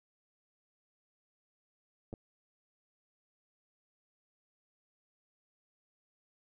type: clicks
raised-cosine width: 2 ms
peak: -30 dBFS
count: 2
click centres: 2.129 / 2.138 s
effects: none